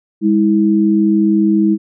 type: tone pair together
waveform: sine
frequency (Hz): 203.6 / 323.2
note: G#3 / E4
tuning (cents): -34 / -34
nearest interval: minor sixth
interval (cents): 800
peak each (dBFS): -12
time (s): 0.21-1.78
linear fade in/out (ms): 50
effects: none